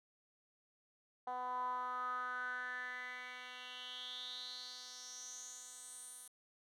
10% pulse tone with band-pass filter sweep, 250.3 Hz, B3, 23 cents sharp, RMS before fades -45 dBFS, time 1.27-6.28 s, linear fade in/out 5 ms, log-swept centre 830 to 10000 Hz, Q 6.4, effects none

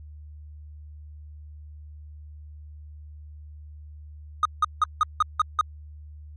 triangle tone bursts, 1244.5 Hz, D#6, in tune, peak -14 dBFS, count 7, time 4.43-5.611 s, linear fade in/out 2 ms, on 23 ms, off 170 ms, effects added 75 Hz sine -40 dBFS peak until 6.36 s + MP3 48 kbps

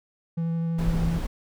triangle tone with vibrato, 165.9 Hz, E3, 11 cents sharp, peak -22 dBFS, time 0.37-1.19 s, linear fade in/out 10 ms, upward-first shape triangle, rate 12 Hz, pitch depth 11 cents each way
brown noise, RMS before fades -27 dBFS, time 0.78-1.27 s, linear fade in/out 10 ms
effects none

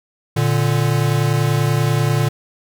square tone pair together, 116.54 / 146.83 Hz, A#2 / D3, 0 / 0 cents, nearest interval major third, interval 400 cents, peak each -18 dBFS, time 0.36-2.29 s, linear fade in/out 10 ms, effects none

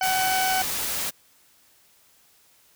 harmonic tone, 753 Hz, F#5, 30 cents sharp, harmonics 1 / 2 / 3 / 4 / 6 / 7 / 8, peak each -23 / -29 / -33 / -35 / -39 / -40 / -41 dBFS, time 0.01-0.62 s, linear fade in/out 2 ms
white noise, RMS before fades -28 dBFS, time 0.02-1.11 s, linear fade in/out 20 ms
effects white hiss -59 dBFS RMS until 2.75 s

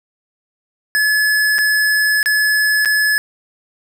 square tone with dropouts, 1711 Hz, A6, 49 cents flat, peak -13 dBFS, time 0.95-3.18 s, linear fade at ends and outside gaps 0 ms, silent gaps 1.583-1.588 / 2.229-2.259 / 2.849-2.857 s, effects none

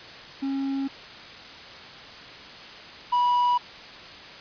triangle tone pair in turn, 272.6 / 976.8 Hz, C#4 / B5, -29 / -19 cents, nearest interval octave + minor seventh, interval 2210 cents, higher second, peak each -23 / -17 dBFS, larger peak second, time 0.42-0.88 / 3.12-3.58 s, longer neither, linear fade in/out 10 ms, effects white hiss -42 dBFS RMS until 4.4 s + resampled to 11025 Hz

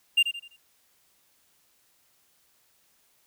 triangle tone with echo, 2794 Hz, F7, in tune, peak -15 dBFS, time 0.17-0.23 s, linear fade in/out 10 ms, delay 84 ms, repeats 4, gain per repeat -9 dB, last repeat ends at 0.566 s, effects white hiss -66 dBFS RMS until 3.26 s

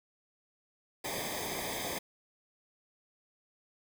pink noise with comb filter, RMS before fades -37 dBFS, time 1.04-1.99 s, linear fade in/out 10 ms, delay 0.71 ms, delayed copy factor -0.95, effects none

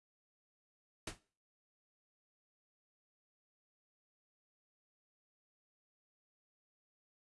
pink noise with exponential decay, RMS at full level -36 dBFS, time 1.07-1.19 s, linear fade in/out 5 ms, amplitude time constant 26 ms, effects noise-tail reverb RT60 0.4 s tail -19 dB re dry + resampled to 24000 Hz

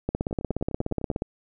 two click trains, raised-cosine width 2 ms, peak -12 / -22 dBFS, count 20 / 10, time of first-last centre 0.09-1.221 / 0.21-1.115 s, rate 16.8 / 9.95 Hz, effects none

